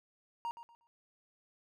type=tone with echo; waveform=triangle; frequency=936 Hz; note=A#5; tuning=7 cents sharp; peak=-33 dBFS; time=0.45-0.51 s; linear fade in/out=0 ms; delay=120 ms; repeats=3; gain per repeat=-12 dB; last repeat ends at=0.87 s; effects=none